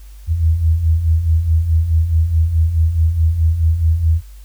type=beating tone pair; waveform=sine; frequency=77.78 / 82.48 Hz; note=D#2 / E2; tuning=0 / +2 cents; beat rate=4.7 Hz; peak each=-19 / -12 dBFS; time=0.27-4.22 s; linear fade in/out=50 ms; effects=added 50 Hz sine -34 dBFS peak until 4.44 s + white hiss -51 dBFS RMS until 4.44 s